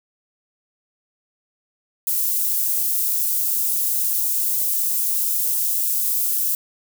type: high-pass noise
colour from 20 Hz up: white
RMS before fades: -21 dBFS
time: 2.07-6.55 s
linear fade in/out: 2 ms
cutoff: 11000 Hz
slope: 12 dB/octave
effects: none